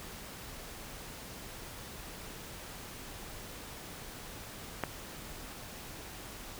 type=click; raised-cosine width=0.5 ms; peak=-16 dBFS; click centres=4.837 s; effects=pink hiss -46 dBFS RMS until 6.59 s